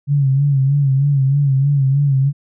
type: tone with vibrato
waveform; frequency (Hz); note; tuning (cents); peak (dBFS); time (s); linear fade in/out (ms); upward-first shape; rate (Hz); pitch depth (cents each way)
sine; 138.59; C#3; 0; -11; 0.07-2.33; 50; sine; 3.2; 70
effects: none